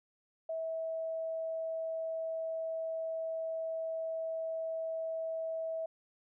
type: tone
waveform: sine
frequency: 649 Hz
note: E5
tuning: 27 cents flat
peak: -34 dBFS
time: 0.49-5.86 s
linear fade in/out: 5 ms
effects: none